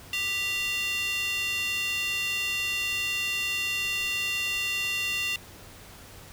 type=tone with high-pass filter; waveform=square; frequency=395.1 Hz; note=G4; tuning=14 cents sharp; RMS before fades=-29 dBFS; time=0.13-5.36 s; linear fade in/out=2 ms; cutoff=2700 Hz; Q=3.9; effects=added 94 Hz sine -53 dBFS peak until 6.32 s + pink hiss -48 dBFS RMS until 6.32 s